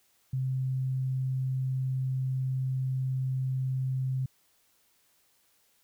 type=tone; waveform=sine; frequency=130.81 Hz; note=C3; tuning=in tune; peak=-27 dBFS; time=0.33-4.26 s; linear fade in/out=5 ms; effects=white hiss -68 dBFS RMS until 5.83 s

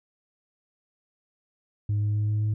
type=tone with pitch steps; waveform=sine; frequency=103.83 / 104.55 / 105.28 / 106.01 / 106.75 Hz; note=G#2 / G#2 / G#2 / G#2 / G#2; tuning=0 / +12 / +24 / +36 / +48 cents; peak=-20 dBFS; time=1.89-2.54 s; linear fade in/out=5 ms; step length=130 ms; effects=tanh soft clip ceiling -21 dBFS

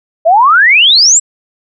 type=exponential sweep; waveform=sine; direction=up; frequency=624 to 7902 Hz; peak=-3 dBFS; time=0.25-1.2 s; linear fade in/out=20 ms; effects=none

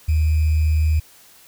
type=tone with sample-and-hold; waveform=sine; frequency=77.78 Hz; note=D#2; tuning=in tune; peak=-14 dBFS; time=0.08-1 s; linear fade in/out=10 ms; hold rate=2450 Hz; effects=white hiss -49 dBFS RMS until 1.47 s

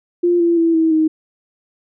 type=tone with pitch steps; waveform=sine; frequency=349.2 / 340.2 / 331.5 / 323 / 314.7 Hz; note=F4 / F4 / E4 / E4 / D#4; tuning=0 / -45 / +10 / -35 / +20 cents; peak=-11 dBFS; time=0.23-1.08 s; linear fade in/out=10 ms; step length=170 ms; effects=none

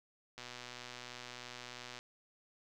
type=click train; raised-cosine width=0.2 ms; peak=-29 dBFS; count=199; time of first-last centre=0.38-1.99 s; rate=123 Hz; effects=none

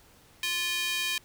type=tone with high-pass filter; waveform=square; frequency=349.2 Hz; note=F4; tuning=in tune; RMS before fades=-30 dBFS; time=0.43-1.18 s; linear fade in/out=2 ms; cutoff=2600 Hz; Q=2; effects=pink hiss -58 dBFS RMS until 1.24 s

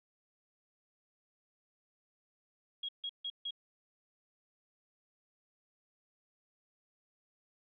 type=tone bursts; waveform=sine; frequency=3295 Hz; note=G#7; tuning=14 cents flat; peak=-36 dBFS; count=4; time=2.83-3.508 s; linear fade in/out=5 ms; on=57 ms; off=150 ms; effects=none

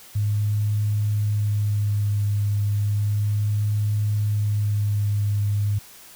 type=tone with vibrato; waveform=sine; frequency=103.83 Hz; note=G#2; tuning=in tune; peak=-19 dBFS; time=0.15-5.79 s; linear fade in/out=10 ms; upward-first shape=sine; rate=0.33 Hz; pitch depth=19 cents each way; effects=white hiss -46 dBFS RMS until 6.15 s

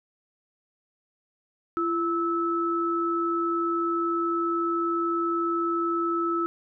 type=tone pair together; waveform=sine; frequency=338.9 / 1305 Hz; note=E4 / E6; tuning=+48 / -18 cents; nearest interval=octave + major seventh; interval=2334 cents; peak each=-26 dBFS; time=1.77-6.46 s; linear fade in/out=0 ms; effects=none

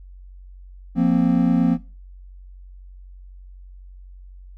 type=chord; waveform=triangle; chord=F suspended fourth; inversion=none; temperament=equal; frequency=174.61 / 233.1 / 261.6 Hz; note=F3 / Bb3 / C4; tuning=0 / 0 / 0 cents; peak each=-17 dBFS; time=0.95-1.78 s; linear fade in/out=50 ms; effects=noise-tail reverb RT60 0.3 s tail -17 dB re dry + added 46 Hz sine -39 dBFS peak until 4.57 s

